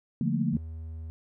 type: chord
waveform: sine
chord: Bb major seventh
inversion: first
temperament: just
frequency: 145.68 / 174.81 / 218.5 / 233.1 Hz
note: D3 / F3 / A3 / Bb3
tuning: -14 / +2 / -12 / 0 cents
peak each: -30 dBFS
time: 0.21-0.57 s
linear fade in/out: 2 ms
type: tone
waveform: triangle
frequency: 80.3 Hz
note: E2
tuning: 45 cents flat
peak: -34 dBFS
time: 0.53-1.1 s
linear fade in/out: 0 ms
effects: none